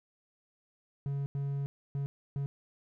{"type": "tone bursts at uneven times", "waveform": "triangle", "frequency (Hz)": 139.8, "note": "C#3", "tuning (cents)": 15, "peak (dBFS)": -29, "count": 4, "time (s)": [[1.06, 1.26], [1.35, 1.66], [1.95, 2.06], [2.36, 2.46]], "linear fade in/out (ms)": 0, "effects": []}